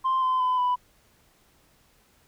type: tone with pitch steps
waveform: sine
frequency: 1046.5 / 1027.9 / 1009.7 / 991.8 Hz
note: C6 / C6 / B5 / B5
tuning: 0 / -31 / +38 / +7 cents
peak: -19 dBFS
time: 0.04-0.76 s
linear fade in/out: 20 ms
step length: 180 ms
effects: tanh soft clip ceiling -19 dBFS + pink hiss -62 dBFS RMS until 2.27 s